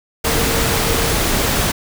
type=tone in noise; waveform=sine; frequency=457.5 Hz; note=A#4; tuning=32 cents flat; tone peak=-25 dBFS; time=0.24-1.14 s; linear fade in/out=10 ms; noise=pink; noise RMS=-17 dBFS; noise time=0.24-1.72 s; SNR=-11 dB; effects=none